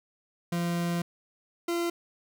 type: tone pair in turn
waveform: 40% pulse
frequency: 172.1 / 342.4 Hz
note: F3 / F4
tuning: -25 / -34 cents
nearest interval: octave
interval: 1191 cents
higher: second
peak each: -26 / -26 dBFS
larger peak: neither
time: 0.52-1.02 / 1.68-1.9 s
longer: first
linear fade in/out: 5 ms
effects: none